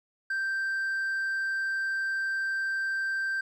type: tone with hard clipping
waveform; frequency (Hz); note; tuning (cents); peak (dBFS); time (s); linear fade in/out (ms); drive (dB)
sine; 1568; G6; 0; -28; 0.3-3.41; 5; 2
effects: none